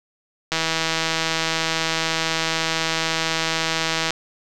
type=click train; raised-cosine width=0.2 ms; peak=-4 dBFS; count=582; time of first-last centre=0.52-4.106 s; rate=162 Hz; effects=none